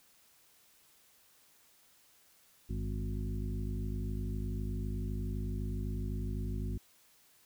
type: harmonic tone with a mistuned harmonic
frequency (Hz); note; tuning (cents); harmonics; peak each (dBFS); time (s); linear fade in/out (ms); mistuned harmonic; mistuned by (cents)
51.91; G#1; 0; 1 / 2 / 3 / 4 / 5 / 7; -36 / -39 / -44 / -43 / -46 / -49; 2.69-6.78; 10; 2; -70
effects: white hiss -65 dBFS RMS until 7.45 s